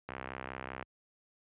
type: click train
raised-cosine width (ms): 0.5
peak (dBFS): -24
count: 49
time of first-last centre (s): 0.09-0.826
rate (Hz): 65.2
effects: high-pass 60 Hz 12 dB/octave + resampled to 8000 Hz